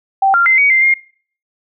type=tone with pitch steps; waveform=sine; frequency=778 / 1386 / 2074 / 2250 / 2087 / 2126 Hz; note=G5 / F6 / C7 / C#7 / C7 / C7; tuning=-13 / -14 / -16 / +25 / -5 / +27 cents; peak=-8 dBFS; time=0.22-0.94 s; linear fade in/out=5 ms; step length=120 ms; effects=noise-tail reverb RT60 0.5 s tail -22 dB re dry